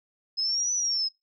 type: exponential two-way sweep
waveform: sine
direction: up then down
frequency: 5090 to 6000 to 5090 Hz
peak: -24 dBFS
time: 0.37-1.09 s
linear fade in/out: 20 ms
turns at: 0.73 s
effects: noise-tail reverb RT60 0.2 s tail -25 dB re dry